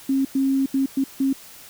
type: tone bursts at uneven times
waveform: sine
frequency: 270 Hz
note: C#4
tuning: 45 cents flat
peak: -17 dBFS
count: 5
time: 0.09-0.25 / 0.35-0.66 / 0.74-0.86 / 0.97-1.04 / 1.2-1.33 s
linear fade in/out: 5 ms
effects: white hiss -44 dBFS RMS until 1.69 s